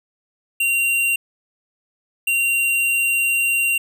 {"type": "tone pair in turn", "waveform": "square", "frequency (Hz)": [2763, 2763], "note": ["F7", "F7"], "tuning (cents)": [-19, -19], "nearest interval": "unison", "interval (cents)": 0, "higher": "neither", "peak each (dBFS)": -17, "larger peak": "neither", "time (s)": [[0.6, 1.16], [2.27, 3.78]], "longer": "second", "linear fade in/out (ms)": 5, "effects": []}